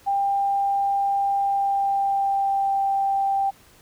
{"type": "tone with pitch glide", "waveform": "sine", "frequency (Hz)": [795, 786.3], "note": ["G5", "G5"], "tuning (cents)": [24, 5], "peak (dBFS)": -19, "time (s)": [0.06, 3.51], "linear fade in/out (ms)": 20, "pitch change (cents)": -19, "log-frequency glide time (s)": [1.37, 2.79], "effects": ["pink hiss -53 dBFS RMS until 3.81 s"]}